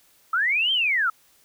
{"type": "linear two-way sweep", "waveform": "sine", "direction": "up then down", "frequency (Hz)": [1263, 3197, 1263], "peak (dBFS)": -19, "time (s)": [0.33, 1.1], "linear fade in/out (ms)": 5, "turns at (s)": 0.72, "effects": ["white hiss -59 dBFS RMS until 1.44 s"]}